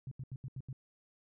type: tone bursts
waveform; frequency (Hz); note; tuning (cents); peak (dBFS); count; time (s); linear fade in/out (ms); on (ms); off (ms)
sine; 130.81; C3; 0; -39; 6; 0.07-0.729; 2; 44; 79
effects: none